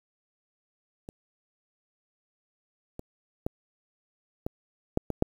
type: clicks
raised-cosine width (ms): 2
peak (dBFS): -27 / -24 / -15 / -17 / -10 / -16 / -8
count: 7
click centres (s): 1.089 / 2.994 / 3.465 / 4.465 / 4.974 / 5.103 / 5.224
effects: 8-bit